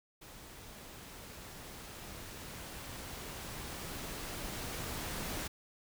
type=noise with level ramp; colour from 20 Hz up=pink; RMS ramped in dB=-52 to -39 dBFS; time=0.21-5.48 s; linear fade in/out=10 ms; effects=none